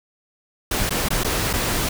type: noise with dropouts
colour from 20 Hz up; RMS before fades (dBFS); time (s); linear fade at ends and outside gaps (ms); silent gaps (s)
pink; -22; 0.71-1.89; 5; 0.894-0.906 / 1.087-1.104 / 1.236-1.245 / 1.531-1.535
effects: none